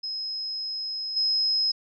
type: tone with level steps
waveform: sine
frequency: 5120 Hz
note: D#8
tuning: 49 cents sharp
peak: -29 / -21 dBFS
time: 0.03-1.72 s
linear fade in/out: 10 ms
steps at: 1.16 s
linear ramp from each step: 10 ms
effects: none